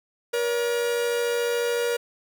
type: tone pair together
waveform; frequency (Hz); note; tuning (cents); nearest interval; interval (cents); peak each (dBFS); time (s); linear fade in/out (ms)
45% pulse; 476.5 / 570.3; A#4 / C#5; +38 / +49; minor third; 311; -23 / -32; 0.33-1.97; 10
effects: none